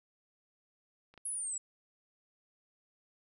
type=clicks; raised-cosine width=0.3 ms; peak=-43 / -37 dBFS; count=2; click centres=1.14 / 1.177 s
type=exponential sweep; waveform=sine; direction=down; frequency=10780 to 7640 Hz; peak=-35 dBFS; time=1.25-1.58 s; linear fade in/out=5 ms
effects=none